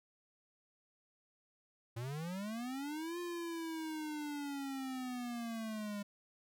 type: linear two-way sweep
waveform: square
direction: up then down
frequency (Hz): 111.5 to 352.1 to 201.6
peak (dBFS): -40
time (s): 1.96-6.03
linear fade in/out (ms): 10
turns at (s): 3.19
effects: none